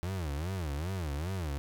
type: tone with vibrato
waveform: 35% pulse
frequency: 82.41 Hz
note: E2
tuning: in tune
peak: -31 dBFS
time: 0.03-1.58 s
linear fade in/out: 0 ms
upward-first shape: sine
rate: 2.5 Hz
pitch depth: 280 cents each way
effects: none